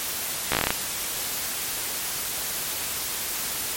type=slowing click train; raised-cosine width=0.3 ms; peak=-4 dBFS; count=9; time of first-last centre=0.52-0.705 s; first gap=14 ms; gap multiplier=1.14; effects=white hiss -29 dBFS RMS until 3.76 s + MP3 64 kbps